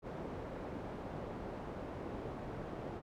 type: low-pass noise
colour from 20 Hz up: white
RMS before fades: -44 dBFS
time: 0.02-3.02 s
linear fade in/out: 50 ms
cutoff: 570 Hz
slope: 12 dB/octave
effects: none